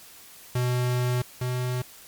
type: tone pair in turn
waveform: square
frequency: 124.2 / 125.35 Hz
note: B2 / B2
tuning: +10 / +26 cents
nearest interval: unison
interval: 16 cents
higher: second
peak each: -23 / -26 dBFS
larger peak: first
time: 0.55-1.22 / 1.41-1.82 s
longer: first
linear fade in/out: 5 ms
effects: white hiss -48 dBFS RMS until 2.07 s + MP3 96 kbps

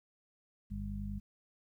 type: harmonic tone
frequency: 50.3 Hz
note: G1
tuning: 45 cents sharp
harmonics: 1 / 2 / 3 / 4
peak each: -40 / -43 / -51 / -41 dBFS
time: 0.7-1.2 s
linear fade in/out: 20 ms
effects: 12-bit

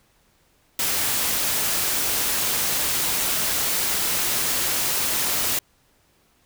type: noise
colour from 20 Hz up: white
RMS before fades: -23 dBFS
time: 0.79-5.59 s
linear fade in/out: 2 ms
effects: pink hiss -62 dBFS RMS until 6.45 s

